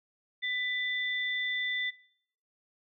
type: tone pair together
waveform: sine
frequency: 1993 / 3544 Hz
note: B6 / A7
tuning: +15 / +12 cents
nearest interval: minor seventh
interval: 997 cents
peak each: -31 / -35 dBFS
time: 0.42-1.91 s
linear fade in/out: 20 ms
effects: noise-tail reverb RT60 0.6 s tail -19 dB re dry